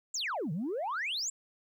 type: exponential two-way sweep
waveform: sine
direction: down then up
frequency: 7740 to 143.9 to 7740 Hz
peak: -30 dBFS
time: 0.14-1.3 s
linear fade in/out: 5 ms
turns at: 0.52 s
effects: tanh soft clip ceiling -29 dBFS + 12-bit